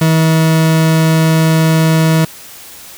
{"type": "tone", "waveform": "40% pulse", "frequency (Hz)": 160.4, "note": "E3", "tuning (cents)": -47, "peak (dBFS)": -7, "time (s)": [0.01, 2.25], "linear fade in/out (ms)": 5, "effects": ["white hiss -34 dBFS RMS until 2.97 s"]}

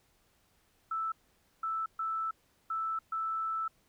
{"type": "tone bursts at uneven times", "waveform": "sine", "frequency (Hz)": 1318.5, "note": "E6", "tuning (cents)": 0, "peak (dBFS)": -31, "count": 5, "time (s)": [[0.91, 1.12], [1.63, 1.86], [1.99, 2.31], [2.7, 2.99], [3.12, 3.68]], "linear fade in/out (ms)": 5, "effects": ["pink hiss -70 dBFS RMS until 3.88 s"]}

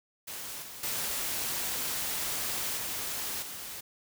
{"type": "noise with level steps", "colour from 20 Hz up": "white", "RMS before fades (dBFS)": [-40, -44, -33, -35, -41], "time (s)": [0.27, 3.81], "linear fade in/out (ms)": 10, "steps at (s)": [0.62, 0.83, 2.77, 3.42], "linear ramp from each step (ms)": 5, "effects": []}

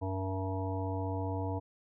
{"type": "harmonic tone with a mistuned harmonic", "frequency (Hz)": 95.5, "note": "G2", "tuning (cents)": -45, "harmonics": [1, 3, 5, 7, 9, 10], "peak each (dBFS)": [-34, -39, -41, -42, -44, -44], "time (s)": [0.01, 1.6], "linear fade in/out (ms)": 20, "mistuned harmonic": 5, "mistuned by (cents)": -27, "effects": []}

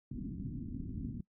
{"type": "low-pass noise", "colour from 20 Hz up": "white", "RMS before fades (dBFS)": -41, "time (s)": [0.11, 1.21], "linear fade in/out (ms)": 5, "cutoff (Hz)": 280, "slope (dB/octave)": 48, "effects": ["noise-tail reverb RT60 0.1 s tail -22 dB re dry"]}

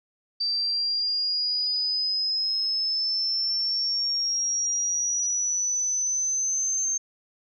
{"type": "exponential sweep", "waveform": "sine", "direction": "up", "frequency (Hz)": [4655, 6350], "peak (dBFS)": -23, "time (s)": [0.4, 6.98], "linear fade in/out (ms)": 10, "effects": []}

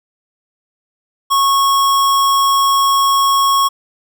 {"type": "tone", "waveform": "square", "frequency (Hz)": 1100, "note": "C#6", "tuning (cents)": -14, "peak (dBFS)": -11, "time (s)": [1.3, 3.69], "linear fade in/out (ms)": 20, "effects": []}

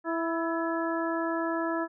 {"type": "harmonic tone with a mistuned harmonic", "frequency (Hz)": 330, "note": "E4", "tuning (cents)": 2, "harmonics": [1, 2, 3, 4, 5], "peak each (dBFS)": [-30, -33, -35, -36, -37], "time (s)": [0.04, 1.88], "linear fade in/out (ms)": 50, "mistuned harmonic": 5, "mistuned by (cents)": 49, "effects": []}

